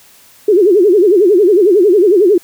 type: tone with vibrato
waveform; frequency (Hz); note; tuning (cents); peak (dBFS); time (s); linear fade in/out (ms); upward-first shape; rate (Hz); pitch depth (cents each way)
sine; 385.2; G4; -30; -5; 0.48-2.38; 5; sine; 11; 210
effects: white hiss -44 dBFS RMS until 2.43 s